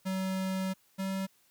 square tone pair in turn, 189.3 / 191.94 Hz, F#3 / G3, +40 / -36 cents, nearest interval unison, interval 24 cents, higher second, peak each -31 / -32 dBFS, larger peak first, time 0.05-0.74 / 0.98-1.27 s, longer first, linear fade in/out 20 ms, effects white hiss -67 dBFS RMS until 1.5 s

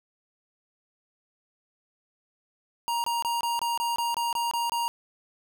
square tone bursts, 940 Hz, A#5, 14 cents sharp, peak -26 dBFS, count 11, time 2.88-4.88 s, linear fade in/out 0 ms, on 160 ms, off 24 ms, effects none

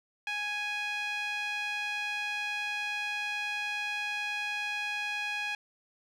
sawtooth tone with band-pass filter, 830.6 Hz, G#5, in tune, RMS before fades -34 dBFS, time 0.27-5.55 s, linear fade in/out 2 ms, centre 2400 Hz, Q 2.5, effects none

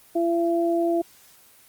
sine tone pair together, 338.8 / 676 Hz, E4 / E5, +48 / +43 cents, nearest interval octave, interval 1195 cents, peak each -21 / -24 dBFS, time 0.15-1.02 s, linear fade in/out 10 ms, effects white hiss -53 dBFS RMS until 1.68 s + Opus 24 kbps

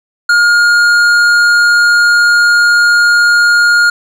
sine tone with tanh clipping, 1421 Hz, F6, 30 cents sharp, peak -7 dBFS, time 0.29-3.9 s, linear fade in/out 5 ms, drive 11 dB, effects none

